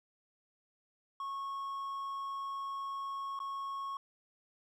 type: tone with dropouts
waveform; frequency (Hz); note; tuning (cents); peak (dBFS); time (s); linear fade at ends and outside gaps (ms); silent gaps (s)
triangle; 1098; C#6; -17; -35; 1.2-3.97; 2; 3.391-3.401
effects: none